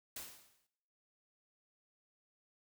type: noise with exponential decay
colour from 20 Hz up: white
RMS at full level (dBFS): -43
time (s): 0.16-0.67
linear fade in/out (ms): 5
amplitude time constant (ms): 110
effects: noise-tail reverb RT60 0.9 s tail -21 dB re dry